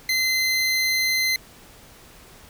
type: tone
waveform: 25% pulse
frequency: 2062 Hz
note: C7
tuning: 26 cents flat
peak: -16 dBFS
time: 0.09-1.36 s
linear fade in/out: 2 ms
effects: pink hiss -48 dBFS RMS until 2.49 s